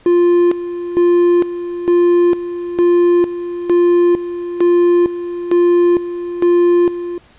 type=tone with tremolo; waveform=triangle; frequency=349.2 Hz; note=F4; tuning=in tune; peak=-6 dBFS; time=0.06-7.18 s; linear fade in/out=2 ms; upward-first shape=square; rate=1.1 Hz; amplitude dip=75%; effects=pink hiss -48 dBFS RMS until 7.38 s + resampled to 8000 Hz